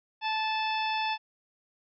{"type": "harmonic tone with a mistuned harmonic", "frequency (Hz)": 874, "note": "A5", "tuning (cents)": -12, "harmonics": [1, 2, 3, 4, 5, 6], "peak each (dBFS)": [-29, -38, -34, -37, -45, -42], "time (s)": [0.21, 1.18], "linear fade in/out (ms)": 50, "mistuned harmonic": 5, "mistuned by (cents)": 21, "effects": []}